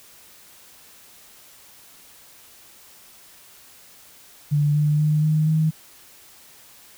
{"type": "tone with pitch steps", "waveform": "sine", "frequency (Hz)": [146.83, 149.4, 152.01, 154.67, 157.37], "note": ["D3", "D3", "D#3", "D#3", "D#3"], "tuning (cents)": [0, 30, -40, -10, 20], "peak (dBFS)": -16, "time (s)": [4.51, 5.71], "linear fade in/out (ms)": 20, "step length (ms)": 240, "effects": ["white hiss -49 dBFS RMS until 6.97 s"]}